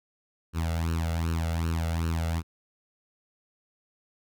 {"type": "tone with flanger", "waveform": "sawtooth", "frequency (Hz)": 82.41, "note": "E2", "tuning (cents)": 0, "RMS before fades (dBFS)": -28, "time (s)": [0.53, 2.43], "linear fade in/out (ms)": 50, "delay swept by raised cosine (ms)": [0.71, 1.48], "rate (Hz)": 2.6, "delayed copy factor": 0.85, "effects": []}